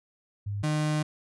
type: tone pair in turn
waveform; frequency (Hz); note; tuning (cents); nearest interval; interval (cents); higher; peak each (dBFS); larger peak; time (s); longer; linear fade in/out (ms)
sine / 35% pulse; 101.7 / 152.38; G#2 / D#3; -36 / -36; perfect fifth; 700; second; -29 / -23; second; 0.46-0.63 / 0.63-1.03; second; 10
effects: resampled to 24000 Hz